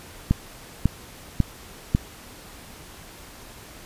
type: click train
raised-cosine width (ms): 5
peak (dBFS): -5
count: 4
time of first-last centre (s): 0.31-1.949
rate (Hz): 1.83
effects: pink hiss -44 dBFS RMS until 3.85 s + resampled to 32000 Hz